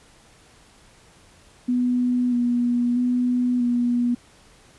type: tone with vibrato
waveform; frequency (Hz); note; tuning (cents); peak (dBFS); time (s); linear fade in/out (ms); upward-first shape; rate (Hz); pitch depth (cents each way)
sine; 244.5; B3; -17; -18; 1.68-4.15; 10; square; 0.78; 19
effects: pink hiss -53 dBFS RMS until 4.78 s + resampled to 24000 Hz